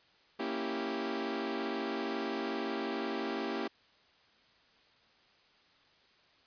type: chord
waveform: sawtooth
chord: A# diminished seventh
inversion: none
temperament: equal with one note detuned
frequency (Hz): 231.6 / 277.2 / 329.6 / 392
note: A#3 / C#4 / E4 / G4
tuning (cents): -11 / 0 / 0 / 0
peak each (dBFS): -36 / -36 / -36 / -34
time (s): 0.39-3.68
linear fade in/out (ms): 10
effects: white hiss -65 dBFS RMS until 6.46 s + resampled to 11025 Hz